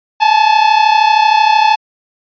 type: tone pair together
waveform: 45% pulse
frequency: 849 / 882 Hz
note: G#5 / A5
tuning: +38 / +4 cents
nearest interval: minor second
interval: 66 cents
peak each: -10 dBFS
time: 0.2-1.76 s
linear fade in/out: 20 ms
effects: resampled to 11025 Hz